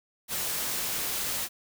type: noise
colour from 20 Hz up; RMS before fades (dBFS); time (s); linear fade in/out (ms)
white; -31; 0.28-1.49; 50
effects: none